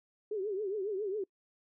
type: tone with vibrato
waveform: sine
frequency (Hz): 402.9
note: G4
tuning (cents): +48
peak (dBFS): -32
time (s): 0.31-1.24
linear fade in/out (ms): 5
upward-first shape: triangle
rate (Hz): 7.3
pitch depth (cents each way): 170
effects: noise-tail reverb RT60 0.1 s tail -25 dB re dry